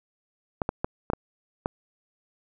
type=clicks; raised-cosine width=1 ms; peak=-11 dBFS; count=6; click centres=0.618 / 0.691 / 0.845 / 1.101 / 1.134 / 1.659 s; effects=none